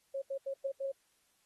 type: tone bursts at uneven times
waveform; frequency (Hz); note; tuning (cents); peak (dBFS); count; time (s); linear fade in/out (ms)
sine; 545; C#5; -29; -34; 5; 0.14-0.22 / 0.3-0.38 / 0.46-0.54 / 0.64-0.72 / 0.8-0.92; 10
effects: white hiss -73 dBFS RMS until 1.45 s + AAC 32 kbps